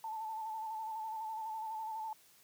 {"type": "tone with vibrato", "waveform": "sine", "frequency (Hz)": 880, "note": "A5", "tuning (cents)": 0, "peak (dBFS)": -38, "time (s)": [0.04, 2.13], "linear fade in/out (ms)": 2, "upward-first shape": "square", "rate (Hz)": 12, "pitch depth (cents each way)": 31, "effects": ["white hiss -64 dBFS RMS until 2.43 s", "high-pass 80 Hz 12 dB/octave"]}